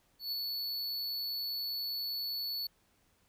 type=tone with ADSR envelope; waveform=square; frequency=4435 Hz; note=C#8; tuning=in tune; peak=-33 dBFS; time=0.19-2.67 s; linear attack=130 ms; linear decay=15 ms; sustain=-2 dB; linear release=4 ms; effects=pink hiss -71 dBFS RMS until 3.28 s